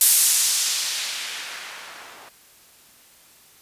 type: noise with low-pass filter sweep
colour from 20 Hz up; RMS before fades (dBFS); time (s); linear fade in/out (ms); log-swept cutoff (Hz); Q
violet; -23; 0.01-2.29; 2; 12000 to 840; 0.89
effects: white hiss -52 dBFS RMS until 3.61 s + resampled to 32000 Hz